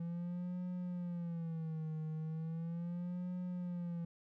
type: tone with vibrato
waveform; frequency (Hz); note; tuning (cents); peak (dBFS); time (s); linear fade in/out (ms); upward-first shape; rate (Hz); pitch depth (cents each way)
triangle; 168; E3; +33; -36; 0-4.05; 5; sine; 0.37; 120
effects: none